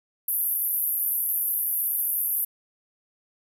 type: band-pass noise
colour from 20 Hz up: pink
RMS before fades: -26 dBFS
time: 0.28-2.45 s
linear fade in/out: 5 ms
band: 11000 to 14000 Hz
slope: 96 dB/octave
effects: none